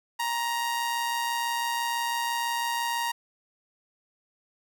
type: tone with amplitude modulation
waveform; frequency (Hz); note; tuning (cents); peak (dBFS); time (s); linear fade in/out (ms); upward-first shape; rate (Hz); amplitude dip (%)
sawtooth; 938; A#5; +11; -21; 0.19-3.12; 10; sine; 126; 40
effects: none

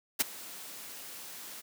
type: noise with ADSR envelope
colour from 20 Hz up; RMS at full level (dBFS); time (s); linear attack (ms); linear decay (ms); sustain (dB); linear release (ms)
white; -24; 0.19-1.62; 19; 17; -21; 26
effects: high-pass 150 Hz 12 dB/octave

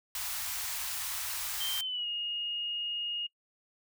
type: band-stop noise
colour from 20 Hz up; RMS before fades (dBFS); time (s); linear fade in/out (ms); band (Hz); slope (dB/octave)
white; -36; 0.15-1.81; 2; 100 to 800; 24
type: tone with pitch glide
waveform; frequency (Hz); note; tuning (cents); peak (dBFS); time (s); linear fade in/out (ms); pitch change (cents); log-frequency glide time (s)
sine; 3136 to 2859; G7 to F7; 0 to +40; -32; 1.6-3.27; 10; -160; 1.78-2.07
effects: noise-tail reverb RT60 0.1 s tail -21 dB re dry

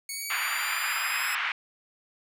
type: linear sweep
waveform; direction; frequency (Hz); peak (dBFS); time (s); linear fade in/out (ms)
10% pulse; up; 2217 to 2568; -24; 0.09-1.35; 2
type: band-pass noise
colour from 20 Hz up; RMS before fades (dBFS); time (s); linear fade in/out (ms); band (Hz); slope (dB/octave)
white; -30; 0.3-1.52; 2; 1100 to 2500; 24
effects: none

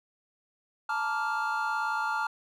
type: chord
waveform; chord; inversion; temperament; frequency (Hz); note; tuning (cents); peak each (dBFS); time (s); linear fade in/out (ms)
triangle; Bb major seventh; third; just; 874.1 / 932.3 / 1165.4 / 1398.5; A5 / Bb5 / D6 / F6; -12 / 0 / -14 / +2; -30 / -35 / -34 / -29; 0.89-2.27; 5
effects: none

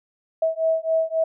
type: beating tone pair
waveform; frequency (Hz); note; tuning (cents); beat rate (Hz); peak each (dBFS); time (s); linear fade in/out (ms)
sine; 645 / 648.7; E5 / E5; -38 / -28; 3.7; -22; 0.42-1.24; 5
effects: none

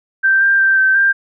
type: tone with pitch steps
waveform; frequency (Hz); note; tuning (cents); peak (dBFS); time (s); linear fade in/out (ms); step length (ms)
sine; 1565 / 1587 / 1568 / 1548 / 1588; G6 / G6 / G6 / G6 / G6; -3 / +21 / 0 / -22 / +22; -9; 0.23-1.13; 20; 180
effects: none

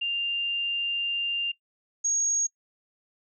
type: tone pair in turn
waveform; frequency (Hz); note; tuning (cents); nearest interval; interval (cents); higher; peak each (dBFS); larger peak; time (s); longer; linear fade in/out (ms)
sine; 2794 / 6584; F7 / G#8; 0 / -16; octave + minor third; 1484; second; -25 / -23; second; 0.01-1.52 / 2.04-2.47; first; 10
effects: noise-tail reverb RT60 0.1 s tail -20 dB re dry

